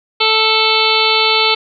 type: harmonic tone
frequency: 440 Hz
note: A4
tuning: in tune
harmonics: 1 / 2 / 3 / 5 / 6 / 7 / 8 / 9 / 10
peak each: -19 / -19 / -19 / -19 / -19 / -19 / -19 / -19 / -19 dBFS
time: 0.2-1.55 s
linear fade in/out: 10 ms
effects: none